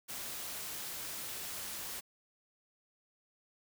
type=noise; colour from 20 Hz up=white; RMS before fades=-42 dBFS; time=0.08-2.01 s; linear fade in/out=20 ms; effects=none